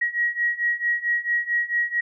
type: beating tone pair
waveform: sine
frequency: 1900 / 1904.5 Hz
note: A#6 / A#6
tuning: +33 / +37 cents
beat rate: 4.5 Hz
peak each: -25 / -23 dBFS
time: 0.01-2.01 s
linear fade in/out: 10 ms
effects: none